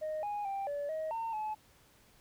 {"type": "tone with pitch steps", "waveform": "sine", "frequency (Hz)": [620, 826, 787, 576, 631, 909, 859], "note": ["D#5", "G#5", "G5", "D5", "D#5", "A#5", "A5"], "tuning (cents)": [-6, -10, 7, -34, 24, -44, -42], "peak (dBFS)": -32, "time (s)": [0.01, 1.55], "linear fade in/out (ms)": 20, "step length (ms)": 220, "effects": ["tanh soft clip ceiling -32 dBFS", "pink hiss -64 dBFS RMS until 2.2 s"]}